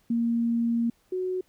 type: tone pair in turn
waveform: sine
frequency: 233.1 / 369.2 Hz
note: A#3 / F#4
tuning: 0 / -4 cents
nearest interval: minor sixth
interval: 796 cents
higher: second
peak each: -22 / -26 dBFS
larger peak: first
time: 0.1-0.9 / 1.12-1.41 s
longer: first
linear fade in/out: 5 ms
effects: pink hiss -66 dBFS RMS until 1.48 s